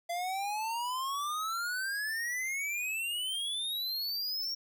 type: exponential sweep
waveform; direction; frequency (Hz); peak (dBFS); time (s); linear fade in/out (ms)
square; up; 680 to 5588; -33; 0.09-4.55; 10
effects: 12-bit